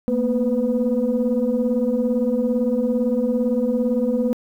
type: tone cluster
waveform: sine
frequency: 226.4 / 244.1 / 500 Hz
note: A3 / B3 / B4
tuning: +50 / -20 / +21 cents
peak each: -21 dBFS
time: 0.08-4.33 s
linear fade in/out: 0 ms
effects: tanh soft clip ceiling -11 dBFS + 9-bit